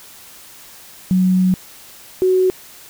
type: tone pair in turn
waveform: sine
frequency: 185 / 371.8 Hz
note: F#3 / F#4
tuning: 0 / +8 cents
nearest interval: octave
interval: 1208 cents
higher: second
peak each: -11 dBFS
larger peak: neither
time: 1.11-1.54 / 2.22-2.5 s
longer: first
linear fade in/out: 0 ms
effects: white hiss -41 dBFS RMS until 2.89 s